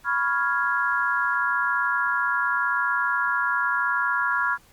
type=chord; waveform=sine; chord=C# dominant seventh; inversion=third; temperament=equal; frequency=987.8 / 1108.7 / 1396.9 / 1661.2 Hz; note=B5 / C#6 / E#6 / G#6; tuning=0 / 0 / 0 / 0 cents; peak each=-28 / -29 / -24 / -26 dBFS; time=0.04-4.58 s; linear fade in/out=50 ms; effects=pink hiss -56 dBFS RMS until 4.72 s + Opus 48 kbps